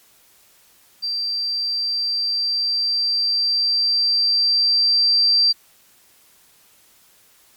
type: tone with level ramp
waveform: sine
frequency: 4699 Hz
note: D8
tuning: in tune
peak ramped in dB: -21 to -12 dBFS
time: 1.02-5.53 s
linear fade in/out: 20 ms
effects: white hiss -54 dBFS RMS until 7.56 s + MP3 96 kbps